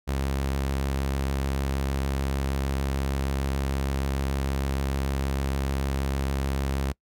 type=tone with vibrato; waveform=sawtooth; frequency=68 Hz; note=C#2; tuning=33 cents flat; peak=-21 dBFS; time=0.07-6.93 s; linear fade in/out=20 ms; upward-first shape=triangle; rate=6.6 Hz; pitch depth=17 cents each way; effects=noise-tail reverb RT60 0.1 s tail -25 dB re dry